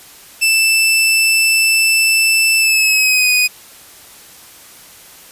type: tone with pitch glide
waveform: sawtooth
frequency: 2649 to 2486 Hz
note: E7 to D#7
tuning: +8 to -2 cents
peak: -7 dBFS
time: 0.41-3.48 s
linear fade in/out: 20 ms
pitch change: -110 cents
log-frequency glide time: 2.58-3.31 s
effects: white hiss -40 dBFS RMS until 5.31 s + resampled to 32000 Hz